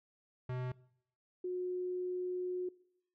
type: tone pair in turn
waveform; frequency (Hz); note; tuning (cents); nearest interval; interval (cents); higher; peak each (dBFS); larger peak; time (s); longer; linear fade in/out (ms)
square / sine; 126.4 / 362.9; B2 / F#4; +41 / -34; octave + tritone; 1825; second; -37 / -35; second; 0.49-0.72 / 1.44-2.69; second; 5
effects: noise-tail reverb RT60 0.7 s tail -21 dB re dry + low-pass 2000 Hz 12 dB/octave